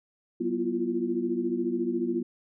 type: tone cluster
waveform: sine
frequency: 188.2 / 242.6 / 336.4 / 350.5 Hz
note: F#3 / B3 / E4 / F4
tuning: +30 / -31 / +35 / +6 cents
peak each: -37 / -30 / -31 / -30 dBFS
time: 0.4-2.23 s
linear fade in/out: 10 ms
effects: none